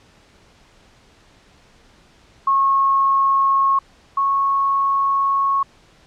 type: tone pair in turn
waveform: sine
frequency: 1091 / 1100.5 Hz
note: C#6 / C#6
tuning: -28 / -13 cents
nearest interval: unison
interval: 15 cents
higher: second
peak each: -13 / -15 dBFS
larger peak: first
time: 2.47-3.79 / 4.17-5.63 s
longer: second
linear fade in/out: 5 ms
effects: pink hiss -52 dBFS RMS until 6.06 s + low-pass 6000 Hz 12 dB/octave